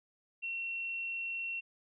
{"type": "tone", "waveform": "sine", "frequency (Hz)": 2722, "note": "F7", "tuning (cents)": -45, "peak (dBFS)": -35, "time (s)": [0.42, 1.61], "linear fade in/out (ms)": 20, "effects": []}